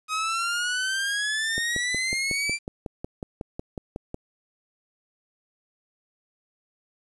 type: exponential sweep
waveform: sawtooth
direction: up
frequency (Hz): 1255 to 2366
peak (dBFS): -21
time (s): 0.08-2.59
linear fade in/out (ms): 50
type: click train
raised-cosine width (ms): 2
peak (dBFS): -19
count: 15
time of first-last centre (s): 1.58-4.144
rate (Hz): 5.46
effects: resampled to 24000 Hz + 9-bit